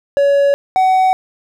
triangle tone pair in turn, 563 / 751.5 Hz, C#5 / F#5, +27 / +27 cents, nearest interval perfect fourth, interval 500 cents, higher second, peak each -7 / -7 dBFS, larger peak neither, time 0.17-0.54 / 0.76-1.13 s, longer neither, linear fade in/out 0 ms, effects none

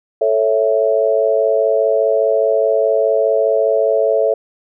sine chord, A major, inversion none, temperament equal, 440 / 554.4 / 659.3 Hz, A4 / C#5 / E5, 0 / 0 / 0 cents, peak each -16 dBFS, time 0.21-4.34 s, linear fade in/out 5 ms, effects none

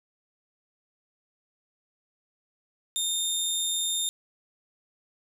20% pulse tone, 3643 Hz, A#7, 41 cents flat, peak -20 dBFS, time 2.96-4.09 s, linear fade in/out 0 ms, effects none

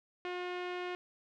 sawtooth tone with low-pass filter, 358.7 Hz, F4, 46 cents sharp, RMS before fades -39 dBFS, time 0.25-0.95 s, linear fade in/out 0 ms, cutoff 2700 Hz, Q 1.6, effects none

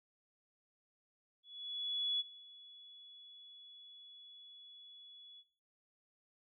sine tone with ADSR envelope, 3398 Hz, G#7, 39 cents sharp, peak -32 dBFS, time 1.43-5.44 s, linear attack 770 ms, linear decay 26 ms, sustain -22 dB, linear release 49 ms, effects noise-tail reverb RT60 0.5 s tail -19 dB re dry

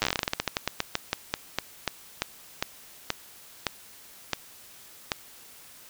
slowing click train, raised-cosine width 0.2 ms, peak -7 dBFS, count 29, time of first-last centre 0.02-5.118 s, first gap 9 ms, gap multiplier 1.18, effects white hiss -50 dBFS RMS until 5.89 s

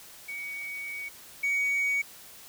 sine tone pair in turn, 2248 / 2248 Hz, C#7 / C#7, +24 / +24 cents, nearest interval unison, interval 0 cents, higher neither, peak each -34 / -22 dBFS, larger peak second, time 0.28-1.09 / 1.43-2.02 s, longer first, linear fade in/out 10 ms, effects tanh soft clip ceiling -23 dBFS + white hiss -49 dBFS RMS until 2.48 s

